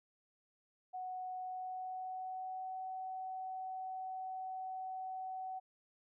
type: tone with pitch glide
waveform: sine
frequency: 740 to 752.5 Hz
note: F#5 to F#5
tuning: 0 to +29 cents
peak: -40 dBFS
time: 0.93-5.6 s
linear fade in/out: 20 ms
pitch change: +29 cents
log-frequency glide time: 1.38-2.81 s
effects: none